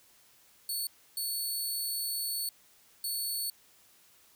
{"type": "tone bursts at uneven times", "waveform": "10% pulse", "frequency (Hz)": 4435, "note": "C#8", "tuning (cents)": 0, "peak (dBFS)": -25, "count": 3, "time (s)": [[0.69, 0.87], [1.17, 2.49], [3.04, 3.5]], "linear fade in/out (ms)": 2, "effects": ["white hiss -62 dBFS RMS until 4.35 s"]}